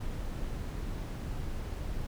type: noise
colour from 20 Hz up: brown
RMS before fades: -36 dBFS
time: 0-2.07 s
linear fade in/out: 10 ms
effects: none